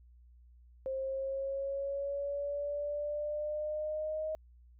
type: exponential sweep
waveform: sine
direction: up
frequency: 529 to 627 Hz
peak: -33 dBFS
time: 0.86-4.35 s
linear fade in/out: 0 ms
effects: added 60 Hz sine -56 dBFS peak until 4.79 s